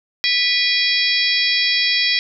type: harmonic tone with a mistuned harmonic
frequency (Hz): 659.3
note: E5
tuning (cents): 0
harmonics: 3 / 4 / 5 / 6 / 7 / 8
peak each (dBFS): -22 / -22 / -22 / -22 / -22 / -22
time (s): 0.24-2.19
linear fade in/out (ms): 0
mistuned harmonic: 4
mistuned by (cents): -130
effects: none